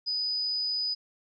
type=tone; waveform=sine; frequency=4978 Hz; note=D#8; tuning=in tune; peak=-27 dBFS; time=0.06-0.95 s; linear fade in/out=20 ms; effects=none